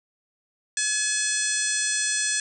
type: harmonic tone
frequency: 852 Hz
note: G#5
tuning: 44 cents sharp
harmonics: 2 / 3 / 4 / 5 / 6 / 7 / 8 / 9 / 10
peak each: -29 / -35 / -34 / -34 / -35 / -29 / -35 / -31 / -29 dBFS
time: 0.77-2.4 s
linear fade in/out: 2 ms
effects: none